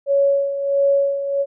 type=tone with tremolo; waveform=sine; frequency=558 Hz; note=C#5; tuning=11 cents sharp; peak=-12 dBFS; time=0.06-1.46 s; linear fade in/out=50 ms; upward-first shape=sine; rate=1.5 Hz; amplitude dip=65%; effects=none